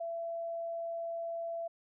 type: tone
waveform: sine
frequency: 671 Hz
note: E5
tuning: 31 cents sharp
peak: -35 dBFS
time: 0-1.68 s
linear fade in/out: 10 ms
effects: none